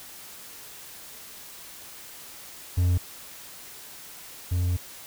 triangle tone pair in turn, 88.7 / 88.7 Hz, F2 / F2, +27 / +27 cents, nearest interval unison, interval 0 cents, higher neither, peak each -17 / -20 dBFS, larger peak first, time 2.77-2.98 / 4.51-4.77 s, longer second, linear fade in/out 10 ms, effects white hiss -44 dBFS RMS until 5.06 s

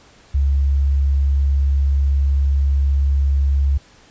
sine tone, 69.3 Hz, C#2, in tune, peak -13 dBFS, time 0.34-3.78 s, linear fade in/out 10 ms, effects pink hiss -49 dBFS RMS until 4.1 s + resampled to 16000 Hz

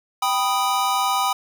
square chord, G augmented, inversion none, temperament equal, 784 / 987.8 / 1244.5 Hz, G5 / B5 / D#6, 0 / 0 / 0 cents, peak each -24 dBFS, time 0.22-1.33 s, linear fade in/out 5 ms, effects none

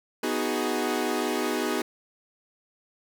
sawtooth chord, G# minor seventh, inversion first, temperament equal with one note detuned, 246.9 / 312.4 / 370 / 415.3 Hz, B3 / D#4 / F#4 / G#4, 0 / +7 / 0 / 0 cents, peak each -27 dBFS, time 0.23-1.82 s, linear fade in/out 5 ms, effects none

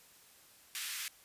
pink high-pass noise, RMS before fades -40 dBFS, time 0.75-1.08 s, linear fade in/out 0 ms, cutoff 1700 Hz, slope 24 dB/octave, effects white hiss -61 dBFS RMS until 1.24 s + resampled to 32000 Hz

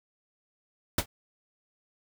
pink noise with exponential decay, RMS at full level -19 dBFS, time 0.98-1.06 s, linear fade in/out 5 ms, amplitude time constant 17 ms, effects none

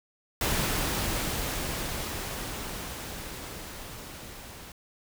pink noise with level ramp, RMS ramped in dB -27 to -45 dBFS, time 0.41-4.72 s, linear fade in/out 2 ms, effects none

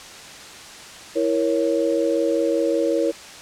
sine chord, A# diminished, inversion second, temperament equal with one note detuned, 329.6 / 469.1 / 554.4 Hz, E4 / A#4 / C#5, 0 / +11 / 0 cents, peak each -22 dBFS, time 1.15-3.12 s, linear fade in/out 20 ms, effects white hiss -39 dBFS RMS until 3.41 s + low-pass 7000 Hz 12 dB/octave

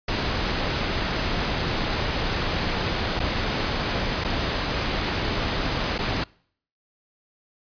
pink noise with dropouts, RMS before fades -25 dBFS, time 0.08-6.24 s, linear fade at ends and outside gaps 5 ms, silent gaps 3.194-3.2 / 4.24-4.246 / 5.981-5.988 s, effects noise-tail reverb RT60 0.6 s tail -25 dB re dry + resampled to 11025 Hz

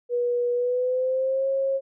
sine tone with pitch glide, 484.7 to 540.9 Hz, B4 to C#5, -32 to -43 cents, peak -21 dBFS, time 0.09-1.81 s, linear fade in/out 50 ms, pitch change +189 cents, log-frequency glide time 0.53-1.48 s, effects none

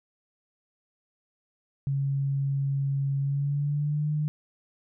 sine tone with pitch glide, 138.3 to 150.82 Hz, C#3 to D3, -4 to +46 cents, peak -24 dBFS, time 1.87-4.28 s, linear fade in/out 0 ms, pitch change +150 cents, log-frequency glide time 3.19-4.09 s, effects none

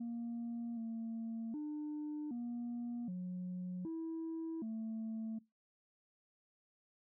sine tone with pitch steps, 234.6 / 227 / 299.9 / 238.9 / 181.2 / 325.9 / 222.2 Hz, A#3 / A#3 / D4 / A#3 / F#3 / E4 / A3, +11 / -46 / +36 / +43 / -36 / -20 / +17 cents, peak -37 dBFS, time 0-5.39 s, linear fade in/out 10 ms, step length 770 ms, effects noise-tail reverb RT60 0.2 s tail -22 dB re dry + tanh soft clip ceiling -37 dBFS

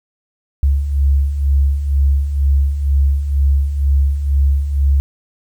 sine beating tone pair, 68 / 70.1 Hz, C#2 / C#2, -33 / +20 cents, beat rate 2.1 Hz, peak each -19 / -12 dBFS, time 0.63-5 s, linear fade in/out 0 ms, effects 8-bit

